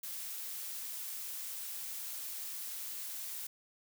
blue noise, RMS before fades -42 dBFS, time 0.03-3.47 s, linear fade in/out 5 ms, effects none

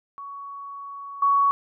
sine tone with level steps, 1120 Hz, C#6, 18 cents sharp, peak -34 / -16 dBFS, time 0.18-1.51 s, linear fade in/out 0 ms, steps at 1.22 s, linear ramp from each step 5 ms, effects none

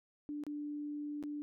sine tone with dropouts, 294.4 Hz, D4, 4 cents sharp, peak -38 dBFS, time 0.29-1.42 s, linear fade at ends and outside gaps 0 ms, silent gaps 0.437-0.466 / 1.227-1.237 s, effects none

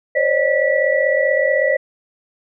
sine tone cluster, 524 / 560 / 609 / 1952 Hz, C5 / C#5 / D#5 / B6, +2 / +18 / -37 / -21 cents, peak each -19 dBFS, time 0.15-1.77 s, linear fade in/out 10 ms, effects none

